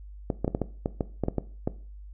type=clicks; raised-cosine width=2 ms; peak=-12 dBFS; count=11; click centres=0.302 / 0.446 / 0.479 / 0.549 / 0.617 / 0.859 / 1.008 / 1.237 / 1.284 / 1.383 / 1.675 s; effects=noise-tail reverb RT60 0.4 s tail -17 dB re dry + added 50 Hz sine -41 dBFS peak until 2.13 s